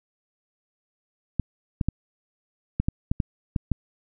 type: clicks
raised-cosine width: 5 ms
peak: -10 dBFS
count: 9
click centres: 1.397 / 1.812 / 1.886 / 2.8 / 2.885 / 3.115 / 3.202 / 3.562 / 3.717 s
effects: none